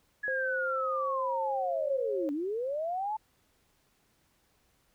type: linear two-way sweep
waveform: sine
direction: down then up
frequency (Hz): 1700 to 279.1 to 884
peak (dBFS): -30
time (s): 0.23-3.17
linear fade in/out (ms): 10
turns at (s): 2.32
type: tone with pitch glide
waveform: sine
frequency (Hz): 523.3 to 541.1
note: C5 to C#5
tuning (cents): 0 to -42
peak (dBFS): -32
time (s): 0.28-2.29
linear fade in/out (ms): 0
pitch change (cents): +58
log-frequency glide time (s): 0.67-1.83
effects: pink hiss -70 dBFS RMS until 4.94 s